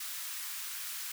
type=high-pass noise; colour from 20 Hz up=white; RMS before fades=-40 dBFS; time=0-1.12 s; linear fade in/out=5 ms; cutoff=1100 Hz; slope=24 dB/octave; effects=none